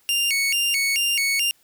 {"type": "tone with vibrato", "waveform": "sawtooth", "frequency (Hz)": 2489, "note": "D#7", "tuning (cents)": 0, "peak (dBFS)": -16, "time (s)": [0.09, 1.51], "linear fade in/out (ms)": 0, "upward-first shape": "square", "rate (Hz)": 2.3, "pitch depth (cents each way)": 200, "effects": ["white hiss -60 dBFS RMS until 1.63 s"]}